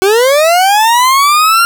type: linear sweep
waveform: 40% pulse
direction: up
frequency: 370 to 1396.9 Hz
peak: -5 dBFS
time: 0.02-1.65 s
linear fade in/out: 0 ms
effects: none